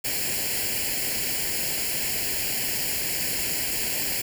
white noise with comb filter, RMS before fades -27 dBFS, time 0.04-4.22 s, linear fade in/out 10 ms, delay 0.41 ms, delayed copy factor +0.8, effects none

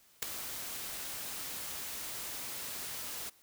white noise with ADSR envelope, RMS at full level -29 dBFS, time 0.22-3.3 s, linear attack 8 ms, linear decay 4 ms, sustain -12 dB, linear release 13 ms, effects white hiss -64 dBFS RMS until 3.42 s

